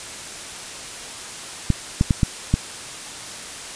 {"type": "clicks", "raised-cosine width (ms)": 5, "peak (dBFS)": -3, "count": 5, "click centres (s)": [1.703, 2.011, 2.108, 2.232, 2.54], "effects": ["white hiss -34 dBFS RMS until 3.75 s", "resampled to 22050 Hz"]}